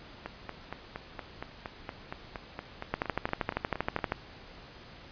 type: two click trains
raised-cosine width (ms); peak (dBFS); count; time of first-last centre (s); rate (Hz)
0.5; -13 / -21; 16 / 17; 2.94-4.121 / 0.26-3.99; 12.7 / 4.29
effects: pink hiss -50 dBFS RMS until 5.11 s + resampled to 11025 Hz